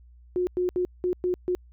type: tone bursts at uneven times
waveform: sine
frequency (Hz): 360.7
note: F#4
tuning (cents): -44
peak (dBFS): -22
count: 6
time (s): 0.36-0.47 / 0.57-0.69 / 0.76-0.85 / 1.04-1.13 / 1.24-1.34 / 1.48-1.55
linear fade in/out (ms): 0
effects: added 60 Hz sine -49 dBFS peak until 1.72 s